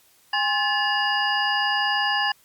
sine tone cluster, 817 / 1058 / 1729 / 2856 / 4880 Hz, G#5 / C6 / A6 / F7 / D#8, -29 / +19 / -31 / +38 / -34 cents, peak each -25 / -30 / -24 / -27 / -30 dBFS, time 0.33-2.32 s, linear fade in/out 5 ms, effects white hiss -58 dBFS RMS until 2.44 s + Opus 48 kbps

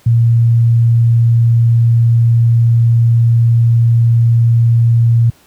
sine tone, 116.54 Hz, A#2, in tune, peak -6 dBFS, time 0.06-5.3 s, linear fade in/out 5 ms, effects pink hiss -48 dBFS RMS until 5.46 s + high-pass 60 Hz 12 dB/octave

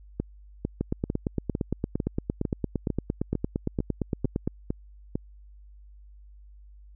two click trains, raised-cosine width 3 ms, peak -14 / -13 dBFS, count 12 / 33, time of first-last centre 0.2-5.155 / 0.81-4.476 s, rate 2.22 / 8.73 Hz, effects added 50 Hz sine -47 dBFS peak until 6.95 s

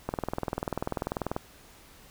click train, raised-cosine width 1 ms, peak -15 dBFS, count 27, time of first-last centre 0.09-1.365 s, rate 20.4 Hz, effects pink hiss -54 dBFS RMS until 2.1 s

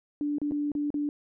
sine tone with dropouts, 292.6 Hz, D4, 6 cents flat, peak -26 dBFS, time 0.21-1.09 s, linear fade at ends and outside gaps 1 ms, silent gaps 0.384-0.416 / 0.511-0.519 / 0.718-0.751 / 0.904-0.942 s, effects none

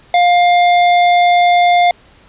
square tone, 705 Hz, F5, 16 cents sharp, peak -8 dBFS, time 0.14-1.91 s, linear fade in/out 2 ms, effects pink hiss -46 dBFS RMS until 2.28 s + resampled to 8000 Hz

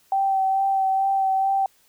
sine tone with vibrato, 774 Hz, G5, 22 cents flat, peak -18 dBFS, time 0.12-1.66 s, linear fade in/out 2 ms, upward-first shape sine, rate 2.3 Hz, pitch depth 18 cents each way, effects white hiss -60 dBFS RMS until 1.88 s

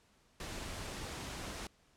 pink noise, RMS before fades -43 dBFS, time 0.4-1.67 s, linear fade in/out 2 ms, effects pink hiss -69 dBFS RMS until 1.96 s + low-pass 9000 Hz 12 dB/octave

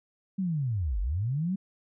sine linear two-way sweep, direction down then up, 198.3 to 43.5 to 198.3 Hz, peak -26 dBFS, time 0.38-1.56 s, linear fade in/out 10 ms, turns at 1 s, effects none

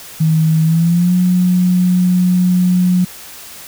sine tone with pitch glide, 159.2 to 180.77 Hz, D#3 to F#3, +40 to -40 cents, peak -9 dBFS, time 0.2-3.05 s, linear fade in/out 10 ms, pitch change +220 cents, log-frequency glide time 0.63-1.14 s, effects white hiss -34 dBFS RMS until 3.67 s

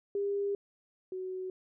sine tone pair in turn, 401.9 / 372.5 Hz, G4 / F#4, +43 / +12 cents, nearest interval minor second, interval 131 cents, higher first, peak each -29 / -35 dBFS, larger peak first, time 0.15-0.55 / 1.12-1.5 s, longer first, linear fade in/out 2 ms, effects none

